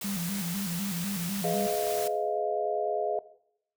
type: noise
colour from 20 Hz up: white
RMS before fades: -37 dBFS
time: 0.01-2.08 s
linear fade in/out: 5 ms
type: tone with vibrato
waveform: sine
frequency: 185 Hz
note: F#3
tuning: in tune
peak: -31 dBFS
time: 0.04-1.67 s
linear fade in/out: 5 ms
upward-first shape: square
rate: 4 Hz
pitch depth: 130 cents each way
type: chord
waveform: sine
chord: F half-diminished seventh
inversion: first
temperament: just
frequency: 419.1 / 502.9 / 628.6 / 698.5 Hz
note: Ab4 / Cb5 / Eb5 / F5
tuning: +16 / +31 / +18 / 0 cents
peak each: -31 / -37 / -32 / -31 dBFS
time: 1.44-3.19 s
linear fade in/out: 2 ms
effects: noise-tail reverb RT60 0.7 s tail -17 dB re dry